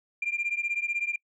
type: beating tone pair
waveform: sine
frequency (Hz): 2381 / 2397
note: D7 / D7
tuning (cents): +23 / +35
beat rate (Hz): 16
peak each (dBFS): -29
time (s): 0.22-1.16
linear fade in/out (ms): 5
effects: noise-tail reverb RT60 0.1 s tail -26 dB re dry + tanh soft clip ceiling -21 dBFS